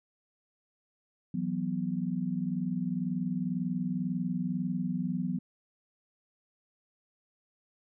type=chord; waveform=sine; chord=E suspended second; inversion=none; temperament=equal; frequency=164.81 / 185 / 246.9 Hz; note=E3 / F#3 / B3; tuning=0 / 0 / 0 cents; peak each=-35 / -32 / -34 dBFS; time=1.34-5.39 s; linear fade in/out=5 ms; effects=none